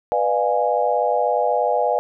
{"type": "chord", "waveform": "sine", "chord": "B diminished seventh", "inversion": "none", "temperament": "equal with one note detuned", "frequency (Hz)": [493.9, 601.8, 698.5, 830.6], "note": ["B4", "D5", "F5", "Ab5"], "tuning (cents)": [0, 42, 0, 0], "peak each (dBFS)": -22, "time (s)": [0.12, 1.99], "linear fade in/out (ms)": 0, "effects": []}